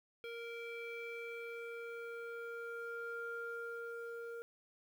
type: tone with low-pass filter sweep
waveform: square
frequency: 466.2 Hz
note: A#4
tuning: in tune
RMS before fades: -45 dBFS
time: 0.24-4.42 s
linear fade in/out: 0 ms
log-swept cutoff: 2800 to 1100 Hz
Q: 4.3
effects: 11-bit